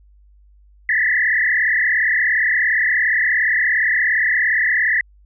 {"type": "tone with frequency modulation", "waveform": "sine", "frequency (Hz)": 1864.7, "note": "A#6", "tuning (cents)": 0, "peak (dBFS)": -14, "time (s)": [0.89, 5.01], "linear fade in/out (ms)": 2, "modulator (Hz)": 37.2, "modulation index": 4.2, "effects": ["added 50 Hz sine -47 dBFS peak until 5.25 s"]}